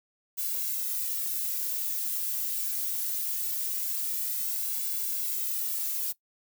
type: noise with flanger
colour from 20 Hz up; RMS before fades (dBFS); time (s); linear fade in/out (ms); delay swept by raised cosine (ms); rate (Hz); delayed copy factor
violet; -31; 0.37-6.13; 20; 1.6 to 2.8; 0.22; -0.75
effects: noise-tail reverb RT60 0.1 s tail -18 dB re dry